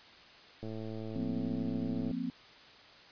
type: click train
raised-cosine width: 2 ms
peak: -29 dBFS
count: 164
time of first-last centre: 0.63-2.112 s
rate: 110 Hz
type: chord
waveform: sine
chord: F suspended fourth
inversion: none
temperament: equal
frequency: 174.61 / 233.1 / 261.6 Hz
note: F3 / Bb3 / C4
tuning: 0 / 0 / 0 cents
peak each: -40 / -37 / -36 dBFS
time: 1.16-2.3 s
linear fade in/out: 0 ms
effects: white hiss -55 dBFS RMS until 3.11 s + resampled to 11025 Hz